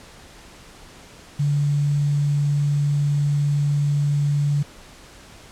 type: tone with quantisation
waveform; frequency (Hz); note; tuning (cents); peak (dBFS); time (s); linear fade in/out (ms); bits
sine; 144.6; D3; -27; -17; 1.39-4.63; 10; 7
effects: pink hiss -45 dBFS RMS until 5.51 s + low-pass 9000 Hz 12 dB/octave